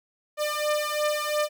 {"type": "beating tone pair", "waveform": "sawtooth", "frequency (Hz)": [598, 600.9], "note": ["D5", "D5"], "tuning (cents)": [31, 40], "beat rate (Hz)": 2.9, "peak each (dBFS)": [-23, -24], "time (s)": [0.37, 1.49], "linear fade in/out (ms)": 50, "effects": []}